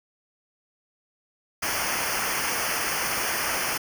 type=noise with comb filter; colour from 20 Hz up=pink; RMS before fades=-27 dBFS; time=1.62-3.78 s; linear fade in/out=10 ms; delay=0.26 ms; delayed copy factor=-0.9; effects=none